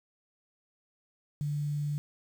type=tone with quantisation; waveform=sine; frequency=146.83 Hz; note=D3; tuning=in tune; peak=-29 dBFS; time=1.41-1.98 s; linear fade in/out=0 ms; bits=9; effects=none